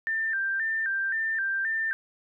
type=tone with vibrato; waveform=sine; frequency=1681 Hz; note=G#6; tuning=20 cents sharp; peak=-25 dBFS; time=0.07-1.93 s; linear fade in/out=0 ms; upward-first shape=square; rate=1.9 Hz; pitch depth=110 cents each way; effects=none